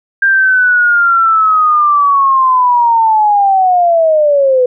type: linear sweep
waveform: sine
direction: down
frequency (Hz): 1597 to 493.9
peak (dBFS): -6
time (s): 0.22-4.66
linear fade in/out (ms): 5
effects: none